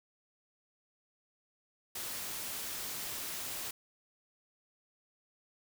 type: noise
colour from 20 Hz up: white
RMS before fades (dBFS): -40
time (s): 1.95-3.71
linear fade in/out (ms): 5
effects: none